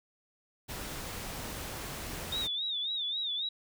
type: noise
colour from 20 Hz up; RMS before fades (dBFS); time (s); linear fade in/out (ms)
pink; -40; 0.68-2.48; 20
type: tone with vibrato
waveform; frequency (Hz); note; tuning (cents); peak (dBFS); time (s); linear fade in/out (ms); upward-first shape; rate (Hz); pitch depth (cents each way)
sine; 3642; A#7; -41; -31; 2.32-3.49; 5; sine; 3.7; 110
effects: none